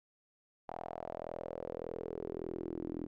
sawtooth tone with band-pass filter sweep, 41.74 Hz, E1, 22 cents sharp, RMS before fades -42 dBFS, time 0.68-3.07 s, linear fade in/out 10 ms, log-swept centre 760 to 300 Hz, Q 4.5, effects none

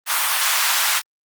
pink high-pass noise, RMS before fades -19 dBFS, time 0.06-1.02 s, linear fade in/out 50 ms, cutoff 980 Hz, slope 24 dB/octave, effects Opus 32 kbps

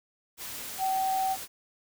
sine tone in noise, 764 Hz, G5, 45 cents flat, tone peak -25 dBFS, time 0.78-1.37 s, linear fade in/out 50 ms, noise white, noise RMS -39 dBFS, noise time 0.37-1.48 s, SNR +11 dB, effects none

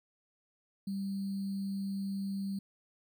sine tone with sample-and-hold, 196 Hz, G3, in tune, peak -33 dBFS, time 0.87-2.59 s, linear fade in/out 5 ms, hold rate 4410 Hz, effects none

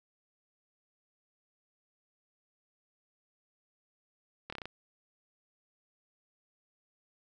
slowing click train, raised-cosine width 0.3 ms, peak -24 dBFS, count 6, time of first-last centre 4.5-4.656 s, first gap 25 ms, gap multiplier 1.11, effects none

